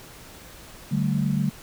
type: chord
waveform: sine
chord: D suspended fourth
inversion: none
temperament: equal with one note detuned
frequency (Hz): 146.83 / 192.08 / 220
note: D3 / G3 / A3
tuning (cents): 0 / -35 / 0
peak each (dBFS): -24 / -25 / -27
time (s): 0.91-1.5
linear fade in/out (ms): 10
effects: pink hiss -45 dBFS RMS until 1.62 s